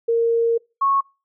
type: tone pair in turn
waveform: sine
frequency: 462.5 / 1100 Hz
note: A#4 / C#6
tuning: -14 / -14 cents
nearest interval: octave + minor third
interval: 1500 cents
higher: second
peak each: -15 dBFS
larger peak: neither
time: 0.08-0.58 / 0.81-1.01 s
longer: first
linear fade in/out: 10 ms
effects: noise-tail reverb RT60 0.3 s tail -26 dB re dry